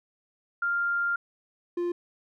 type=tone pair in turn; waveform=sine / triangle; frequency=1396.9 / 349.2 Hz; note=F6 / F4; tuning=0 / 0 cents; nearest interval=2 octaves; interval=2400 cents; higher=first; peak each=-24 dBFS; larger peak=neither; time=0.62-1.16 / 1.77-1.92 s; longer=first; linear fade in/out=5 ms; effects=none